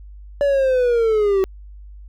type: linear sweep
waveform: triangle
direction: down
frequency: 576 to 376.9 Hz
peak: -12 dBFS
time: 0.41-1.44 s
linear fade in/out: 0 ms
effects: added 50 Hz sine -36 dBFS peak until 2.08 s